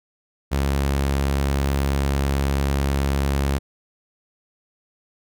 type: tone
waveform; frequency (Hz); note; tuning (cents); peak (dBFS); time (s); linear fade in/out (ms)
sawtooth; 69.2; C#2; -2; -15; 0.51-3.59; 20
effects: none